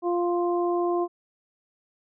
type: harmonic tone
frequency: 349.2 Hz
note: F4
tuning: in tune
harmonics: 1 / 2 / 3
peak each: -23 / -29 / -32 dBFS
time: 0.02-1.08 s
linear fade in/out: 50 ms
effects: none